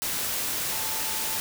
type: tone in noise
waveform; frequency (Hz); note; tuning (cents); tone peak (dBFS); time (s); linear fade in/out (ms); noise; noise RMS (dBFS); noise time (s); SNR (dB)
sine; 880; A5; 0; -40; 0.72-1.38; 0; white; -29; 0.02-1.4; -14
effects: none